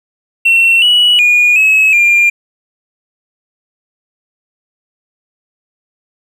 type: tone with pitch steps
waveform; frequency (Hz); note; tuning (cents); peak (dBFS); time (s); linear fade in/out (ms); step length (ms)
triangle; 2713 / 2934 / 2441 / 2572 / 2397; E7 / F#7 / D#7 / E7 / D7; +49 / -15 / -34 / -43 / +35; -3; 0.45-2.3; 10; 370
effects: tanh soft clip ceiling -1 dBFS